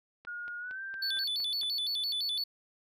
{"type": "click train", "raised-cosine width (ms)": 0.3, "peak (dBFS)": -34, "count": 7, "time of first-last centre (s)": [0.25, 1.632], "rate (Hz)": 4.34}
{"type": "tone with pitch glide", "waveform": "sine", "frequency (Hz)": [1433, 1571.8], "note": ["F6", "G6"], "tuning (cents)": [44, 4], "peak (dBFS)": -37, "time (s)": [0.27, 1.24], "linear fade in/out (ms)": 5, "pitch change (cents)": 160, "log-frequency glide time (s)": [0.59, 0.81]}
{"type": "tone with vibrato", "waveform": "triangle", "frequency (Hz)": 3934, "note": "B7", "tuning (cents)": -7, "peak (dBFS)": -29, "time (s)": [1.02, 2.44], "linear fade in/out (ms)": 5, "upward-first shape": "square", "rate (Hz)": 5.9, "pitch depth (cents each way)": 210}
{"effects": []}